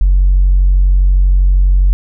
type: tone with tanh clipping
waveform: triangle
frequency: 46.25 Hz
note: F#1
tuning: in tune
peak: -6 dBFS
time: 0.01-1.93 s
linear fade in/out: 0 ms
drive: 5 dB
effects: none